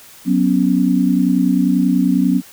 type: chord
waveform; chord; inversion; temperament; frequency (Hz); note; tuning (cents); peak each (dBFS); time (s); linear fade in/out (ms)
sine; F# suspended fourth; none; equal; 185 / 246.9 / 277.2; F#3 / B3 / C#4; 0 / 0 / 0; -16; 0.25-2.42; 50
effects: white hiss -42 dBFS RMS until 2.52 s